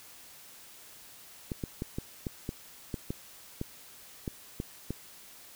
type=clicks; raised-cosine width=3 ms; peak=-20 dBFS; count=12; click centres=1.518 / 1.638 / 1.821 / 1.985 / 2.268 / 2.491 / 2.942 / 3.105 / 3.614 / 4.278 / 4.601 / 4.906 s; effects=white hiss -52 dBFS RMS until 5.55 s